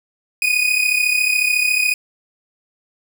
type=tone pair together; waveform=40% pulse; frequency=2466 / 2500 Hz; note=D#7 / D#7; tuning=-16 / +8 cents; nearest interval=unison; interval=24 cents; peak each=-17 dBFS; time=0.42-1.94 s; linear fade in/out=2 ms; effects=none